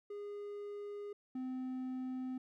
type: tone pair in turn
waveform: triangle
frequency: 410.1 / 257.1 Hz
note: G#4 / C4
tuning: -22 / -30 cents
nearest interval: minor sixth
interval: 808 cents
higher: first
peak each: -40 / -36 dBFS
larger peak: second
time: 0.1-1.13 / 1.35-2.38 s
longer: neither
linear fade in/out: 5 ms
effects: none